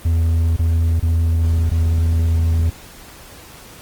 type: tone with dropouts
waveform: triangle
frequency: 82.41 Hz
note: E2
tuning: in tune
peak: -11 dBFS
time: 0.05-2.7 s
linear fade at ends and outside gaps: 5 ms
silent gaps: 0.564-0.591 / 0.998-1.026 / 1.695-1.714 s
effects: pink hiss -40 dBFS RMS until 3.81 s + Opus 24 kbps